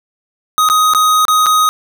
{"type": "tone with dropouts", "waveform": "square", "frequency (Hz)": 1253, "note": "D#6", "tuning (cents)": 12, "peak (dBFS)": -9, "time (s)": [0.58, 1.69], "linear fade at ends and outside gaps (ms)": 0, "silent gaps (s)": [[0.688, 0.699], [0.936, 0.948], [1.252, 1.282], [1.46, 1.466]], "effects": []}